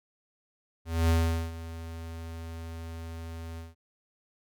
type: tone with ADSR envelope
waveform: square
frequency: 82.41 Hz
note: E2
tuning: in tune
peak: -21 dBFS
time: 0.85-3.75 s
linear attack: 240 ms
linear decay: 420 ms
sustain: -17 dB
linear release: 170 ms
effects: none

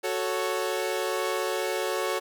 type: chord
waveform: sawtooth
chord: F# minor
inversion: none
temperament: equal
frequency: 370 / 440 / 554.4 Hz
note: F#4 / A4 / C#5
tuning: 0 / 0 / 0 cents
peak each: -27 dBFS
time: 0.03-2.2 s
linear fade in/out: 20 ms
effects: none

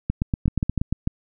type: two click trains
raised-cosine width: 5 ms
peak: -9 / -9 dBFS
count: 7 / 5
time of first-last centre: 0.1-0.815 / 0.48-1.074 s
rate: 8.39 / 6.73 Hz
effects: none

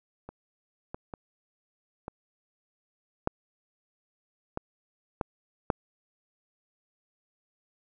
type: clicks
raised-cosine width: 1 ms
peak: -27 / -22 / -24 / -22 / -11 / -17 / -14 / -9 dBFS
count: 8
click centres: 0.29 / 0.945 / 1.138 / 2.081 / 3.274 / 4.574 / 5.212 / 5.702 s
effects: none

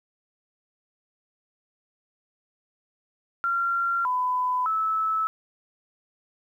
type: tone with pitch steps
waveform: sine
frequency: 1377 / 1002 / 1305 Hz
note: F6 / B5 / E6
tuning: -25 / +25 / -18 cents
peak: -22 dBFS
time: 3.44-5.27 s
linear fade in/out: 0 ms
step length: 610 ms
effects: 10-bit

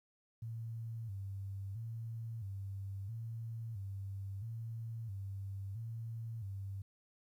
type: tone with vibrato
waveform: sine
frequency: 105.6 Hz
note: G#2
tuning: 29 cents sharp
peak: -40 dBFS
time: 0.42-6.82 s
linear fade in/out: 5 ms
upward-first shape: square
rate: 0.75 Hz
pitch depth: 130 cents each way
effects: 12-bit

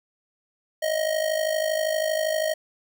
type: tone with amplitude modulation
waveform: square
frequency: 628 Hz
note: D#5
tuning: 16 cents sharp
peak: -20 dBFS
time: 0.82-2.54 s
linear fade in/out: 10 ms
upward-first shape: sine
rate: 52.6 Hz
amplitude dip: 70%
effects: none

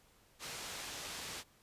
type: low-pass noise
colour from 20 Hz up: white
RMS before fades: -45 dBFS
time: 0.39-1.44 s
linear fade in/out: 50 ms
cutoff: 6400 Hz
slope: 12 dB/octave
effects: pink hiss -67 dBFS RMS until 1.62 s + resampled to 32000 Hz

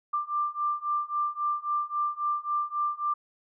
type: beating tone pair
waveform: sine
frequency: 1183 / 1186.7 Hz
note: D6 / D6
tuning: +12 / +18 cents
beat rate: 3.7 Hz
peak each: -30 / -29 dBFS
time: 0.13-3.14 s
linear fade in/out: 10 ms
effects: none

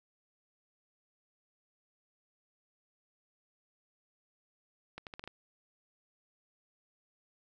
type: accelerating click train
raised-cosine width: 0.3 ms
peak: -27 dBFS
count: 6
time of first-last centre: 4.98-5.276 s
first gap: 88 ms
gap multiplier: 0.8
effects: none

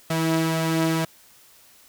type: tone pair together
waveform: sawtooth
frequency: 161.62 / 325.3 Hz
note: E3 / E4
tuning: -34 / -23 cents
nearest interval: octave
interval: 1211 cents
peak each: -19 / -20 dBFS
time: 0.1-1.05 s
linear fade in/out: 5 ms
effects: white hiss -53 dBFS RMS until 1.88 s

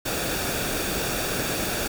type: noise with comb filter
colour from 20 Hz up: pink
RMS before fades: -27 dBFS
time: 0.05-1.88 s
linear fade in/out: 10 ms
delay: 0.98 ms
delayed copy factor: -0.5
effects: none

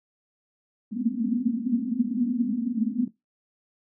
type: band-pass noise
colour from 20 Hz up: white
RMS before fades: -26 dBFS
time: 0.91-3.08 s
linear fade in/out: 5 ms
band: 220 to 250 Hz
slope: 96 dB/octave
effects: noise-tail reverb RT60 0.2 s tail -19 dB re dry

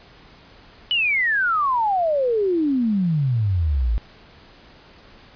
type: exponential sweep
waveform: sine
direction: down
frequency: 3002 to 51.91 Hz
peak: -17 dBFS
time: 0.91-3.98 s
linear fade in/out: 0 ms
effects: pink hiss -48 dBFS RMS until 5.35 s + resampled to 11025 Hz

